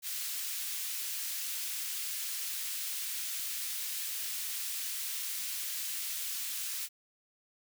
white high-pass noise, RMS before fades -37 dBFS, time 0.02-6.89 s, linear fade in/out 50 ms, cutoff 2200 Hz, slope 12 dB/octave, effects none

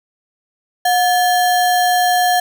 sine tone with sample-and-hold, 723 Hz, F#5, 40 cents flat, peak -11 dBFS, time 0.85-2.4 s, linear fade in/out 5 ms, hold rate 2450 Hz, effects none

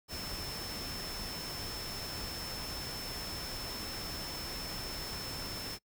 sine tone in noise, 5300 Hz, E8, 9 cents sharp, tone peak -42 dBFS, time 0.08-5.79 s, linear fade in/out 50 ms, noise pink, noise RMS -42 dBFS, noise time 0.08-5.79 s, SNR -3 dB, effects noise-tail reverb RT60 0.1 s tail -24 dB re dry

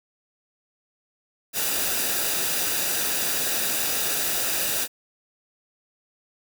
white noise with comb filter, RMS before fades -25 dBFS, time 1.53-4.88 s, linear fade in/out 50 ms, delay 0.93 ms, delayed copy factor -0.5, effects none

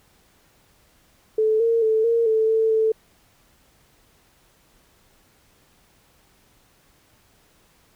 sine tone with pitch steps, 436 / 459.6 / 439.5 / 462.8 / 440.5 / 444.5 / 441 Hz, A4 / A#4 / A4 / A#4 / A4 / A4 / A4, -16 / -25 / -2 / -13 / +2 / +18 / +4 cents, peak -16 dBFS, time 1.38-2.92 s, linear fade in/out 5 ms, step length 220 ms, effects pink hiss -59 dBFS RMS until 7.95 s

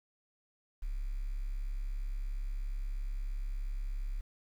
sine tone, 34.25 Hz, C#1, 20 cents flat, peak -33 dBFS, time 0.82-4.21 s, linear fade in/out 10 ms, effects 10-bit

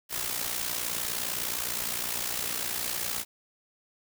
white noise with amplitude modulation, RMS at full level -29 dBFS, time 0.09-3.25 s, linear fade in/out 50 ms, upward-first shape sine, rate 59.6 Hz, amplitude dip 65%, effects none

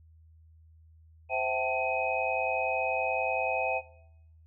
sine tone cluster, 520 / 658 / 768 / 879 / 2518 Hz, C5 / E5 / G5 / A5 / D#7, -11 / -3 / -36 / -2 / +20 cents, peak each -34 / -32 / -32 / -37 / -31 dBFS, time 1.29-3.82 s, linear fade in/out 50 ms, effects noise-tail reverb RT60 0.8 s tail -21 dB re dry + added 80 Hz sine -54 dBFS peak until 4.46 s

